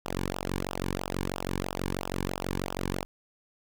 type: tone with flanger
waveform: sawtooth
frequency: 46.16 Hz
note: F#1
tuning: 3 cents flat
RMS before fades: -33 dBFS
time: 0.05-3.05 s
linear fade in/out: 0 ms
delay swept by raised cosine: 0.46 to 1.56 ms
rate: 3 Hz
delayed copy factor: -0.95
effects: none